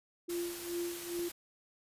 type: tone with tremolo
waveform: sine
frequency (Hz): 346.1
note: F4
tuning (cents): -16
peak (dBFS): -33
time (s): 0.28-1.29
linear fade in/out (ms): 10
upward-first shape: sine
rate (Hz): 2.4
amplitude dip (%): 80
type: noise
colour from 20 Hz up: white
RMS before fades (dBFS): -44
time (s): 0.29-1.32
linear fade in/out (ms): 10
type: click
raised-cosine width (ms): 2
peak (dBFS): -36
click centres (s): 1.192
effects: resampled to 32000 Hz